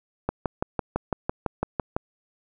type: click train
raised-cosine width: 1 ms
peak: -10 dBFS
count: 11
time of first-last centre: 0.29-1.965 s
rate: 5.97 Hz
effects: none